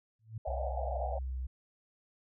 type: tone with exponential growth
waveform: sine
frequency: 110.8 Hz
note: A2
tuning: 13 cents sharp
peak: -34 dBFS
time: 0.19-0.38 s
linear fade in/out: 5 ms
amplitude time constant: 40 ms
type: band-pass noise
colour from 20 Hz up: white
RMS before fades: -38 dBFS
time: 0.45-1.19 s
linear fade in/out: 10 ms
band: 530 to 790 Hz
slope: 96 dB/octave
type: tone with vibrato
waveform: sine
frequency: 64.2 Hz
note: C2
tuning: 32 cents flat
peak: -34 dBFS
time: 0.47-1.47 s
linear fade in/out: 10 ms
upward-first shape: sine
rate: 3 Hz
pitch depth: 12 cents each way
effects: none